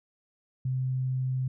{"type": "tone", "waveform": "sine", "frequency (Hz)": 129.5, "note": "C3", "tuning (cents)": -17, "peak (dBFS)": -26, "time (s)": [0.65, 1.48], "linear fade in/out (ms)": 5, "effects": []}